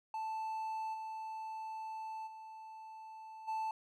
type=tone with level steps; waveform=triangle; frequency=880 Hz; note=A5; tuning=in tune; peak=-35 / -39 / -46 / -33 dBFS; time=0.14-3.71 s; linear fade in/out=2 ms; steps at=0.93 / 2.26 / 3.47 s; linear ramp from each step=20 ms; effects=none